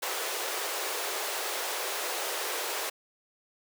pink high-pass noise, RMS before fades -33 dBFS, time 0.02-2.9 s, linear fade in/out 10 ms, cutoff 380 Hz, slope 48 dB/octave, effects none

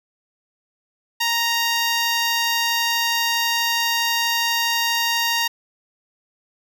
10% pulse tone, 932.3 Hz, A#5, in tune, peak -10 dBFS, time 1.2-5.48 s, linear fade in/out 10 ms, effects none

